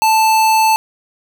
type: tone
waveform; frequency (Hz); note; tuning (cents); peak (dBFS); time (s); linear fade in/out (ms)
square; 880; A5; 0; -10; 0.02-0.76; 0
effects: none